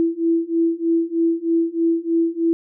sine beating tone pair, 330.6 / 333.8 Hz, E4 / E4, +5 / +22 cents, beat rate 3.2 Hz, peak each -20 / -19 dBFS, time 0-2.53 s, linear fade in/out 0 ms, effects none

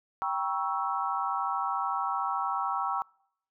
sine chord, G diminished seventh, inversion none, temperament equal with one note detuned, 784 / 955.2 / 1108.7 / 1318.5 Hz, G5 / Bb5 / Db6 / Fb6, 0 / +42 / 0 / 0 cents, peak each -33 dBFS, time 0.22-3.02 s, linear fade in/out 0 ms, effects noise-tail reverb RT60 0.7 s tail -26 dB re dry

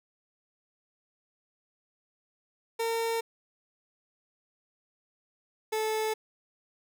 30% pulse tone pair in turn, 457 / 435.9 Hz, A#4 / A4, -34 / -16 cents, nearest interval minor second, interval 82 cents, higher first, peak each -25 dBFS, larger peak neither, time 2.79-3.21 / 5.72-6.14 s, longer neither, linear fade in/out 10 ms, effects none

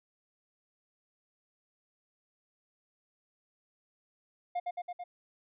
triangle tone with echo, 710 Hz, F5, 28 cents sharp, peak -28 dBFS, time 4.55-4.6 s, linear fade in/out 10 ms, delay 110 ms, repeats 4, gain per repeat -2 dB, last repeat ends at 5.04 s, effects resampled to 8000 Hz

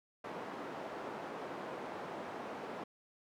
white band-pass noise, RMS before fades -44 dBFS, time 0.24-2.84 s, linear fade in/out 5 ms, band 230 to 860 Hz, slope 12 dB/octave, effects none

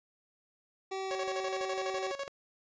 25% pulse tone with pitch glide, 383.6 to 380.5 Hz, G4 to F#4, -37 to +48 cents, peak -31 dBFS, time 0.91-2.12 s, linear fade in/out 10 ms, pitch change -15 cents, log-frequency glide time 1.01-1.17 s
sawtooth tone with tremolo, 555 Hz, C#5, 2 cents sharp, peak -30 dBFS, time 1.11-2.28 s, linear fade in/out 0 ms, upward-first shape square, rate 12 Hz, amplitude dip 75%
effects resampled to 16000 Hz

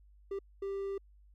triangle tone bursts at uneven times, 393.7 Hz, G4, 8 cents sharp, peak -32 dBFS, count 2, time 0.31-0.39 / 0.62-0.98 s, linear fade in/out 5 ms, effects added 50 Hz sine -57 dBFS peak until 1.34 s + MP3 96 kbps

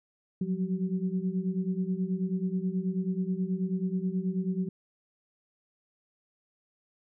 sine tone cluster, 179.9 / 189.2 / 381.1 Hz, F#3 / F#3 / G4, -48 / +39 / -49 cents, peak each -30 / -31 / -39 dBFS, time 0.41-4.69 s, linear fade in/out 5 ms, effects none

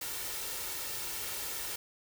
white noise with comb filter, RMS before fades -38 dBFS, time 0.01-1.76 s, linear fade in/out 5 ms, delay 2.2 ms, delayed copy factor +0.5, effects none

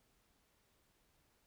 silence, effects pink hiss -75 dBFS RMS until 1.46 s

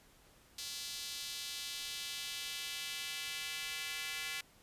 square tone with high-pass filter sweep, 155.56 Hz, D#3, in tune, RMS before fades -42 dBFS, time 0.58-4.41 s, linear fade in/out 5 ms, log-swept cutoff 4200 to 2300 Hz, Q 1.7, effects pink hiss -64 dBFS RMS until 4.62 s + resampled to 32000 Hz

